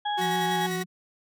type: harmonic tone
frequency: 830.6 Hz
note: G#5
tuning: in tune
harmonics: 1 / 2 / 4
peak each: -26 / -36 / -34 dBFS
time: 0.05-0.67 s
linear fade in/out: 10 ms
type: tone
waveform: sawtooth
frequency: 370 Hz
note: F#4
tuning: in tune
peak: -26 dBFS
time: 0.17-0.84 s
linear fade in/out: 20 ms
type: tone with vibrato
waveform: sine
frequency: 174.61 Hz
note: F3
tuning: in tune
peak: -31 dBFS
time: 0.18-0.86 s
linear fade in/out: 50 ms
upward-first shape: sine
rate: 6.6 Hz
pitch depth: 43 cents each way
type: tone with tremolo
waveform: sawtooth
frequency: 1911 Hz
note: A#6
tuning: 43 cents sharp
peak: -29 dBFS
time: 0.21-0.83 s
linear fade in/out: 5 ms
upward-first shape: square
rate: 10 Hz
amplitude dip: 55%
effects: none